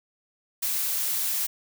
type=noise; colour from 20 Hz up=blue; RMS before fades=-27 dBFS; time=0.62-1.47 s; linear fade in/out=10 ms; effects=none